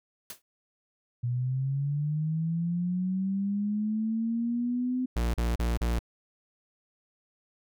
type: noise with exponential decay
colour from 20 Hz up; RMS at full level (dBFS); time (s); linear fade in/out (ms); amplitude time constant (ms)
white; -36; 0.3-0.42; 2; 24
type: linear sweep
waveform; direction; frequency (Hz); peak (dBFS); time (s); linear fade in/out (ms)
sine; up; 119.4 to 256.4; -26; 1.23-5.06; 10
type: tone bursts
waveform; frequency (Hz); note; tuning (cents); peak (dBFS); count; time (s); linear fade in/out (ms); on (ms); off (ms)
45% pulse; 58.27; A#1; 0; -25; 4; 5.16-5.991; 5; 180; 37
effects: none